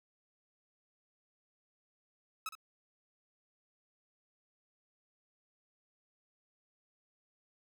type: tone with echo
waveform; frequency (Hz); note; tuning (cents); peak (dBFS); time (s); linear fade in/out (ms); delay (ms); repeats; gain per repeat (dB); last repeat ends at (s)
sawtooth; 1289; E6; -39; -33; 2.46-2.49; 2; 62; 1; -11; 2.552
effects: none